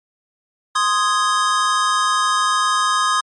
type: chord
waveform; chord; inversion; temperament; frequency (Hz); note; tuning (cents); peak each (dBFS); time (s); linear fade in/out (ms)
square; Ab major; first; equal; 1046.5 / 1244.5 / 1661.2; C6 / Eb6 / Ab6; 0 / 0 / 0; -21 / -18 / -24; 0.75-3.21; 10
effects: MP3 48 kbps